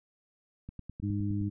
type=click train; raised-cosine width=5 ms; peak=-29 dBFS; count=8; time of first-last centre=0.69-1.412 s; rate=9.69 Hz
type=harmonic tone; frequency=101.9 Hz; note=G#2; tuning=32 cents flat; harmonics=1 / 2 / 3; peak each=-31 / -34 / -35 dBFS; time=1.02-1.5 s; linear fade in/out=20 ms
effects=none